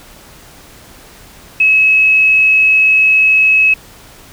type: tone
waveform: sine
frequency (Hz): 2573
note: E7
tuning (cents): -43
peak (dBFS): -6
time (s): 1.6-3.74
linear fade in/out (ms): 5
effects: pink hiss -39 dBFS RMS until 4.32 s